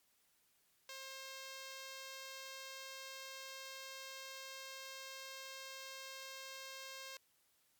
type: tone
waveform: 5% pulse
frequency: 533 Hz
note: C5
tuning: 32 cents sharp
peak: -36 dBFS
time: 0.89-7.17 s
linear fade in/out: 2 ms
effects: white hiss -75 dBFS RMS until 7.79 s + MP3 96 kbps